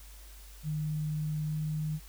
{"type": "tone with pitch glide", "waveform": "sine", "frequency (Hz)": [153.1, 154.16], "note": ["D#3", "D#3"], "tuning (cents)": [-28, -16], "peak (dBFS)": -30, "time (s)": [0.63, 2], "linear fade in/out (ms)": 50, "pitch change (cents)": 12, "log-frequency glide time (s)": [1.46, 1.53], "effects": ["added 50 Hz sine -48 dBFS peak until 2.08 s", "white hiss -55 dBFS RMS until 2.08 s"]}